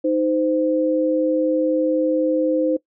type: tone pair together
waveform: sine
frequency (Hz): 312 / 516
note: D#4 / C5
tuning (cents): +5 / -24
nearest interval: major sixth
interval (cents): 871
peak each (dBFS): -19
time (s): 0.04-2.77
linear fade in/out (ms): 10
effects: noise-tail reverb RT60 0.1 s tail -20 dB re dry